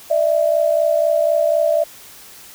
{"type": "tone pair together", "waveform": "sine", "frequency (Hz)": [595.3, 659.3], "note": ["D5", "E5"], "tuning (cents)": [23, 0], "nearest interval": "major second", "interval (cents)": 177, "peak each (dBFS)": -16, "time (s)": [0.1, 1.84], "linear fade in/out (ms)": 10, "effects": ["white hiss -41 dBFS RMS until 2.54 s"]}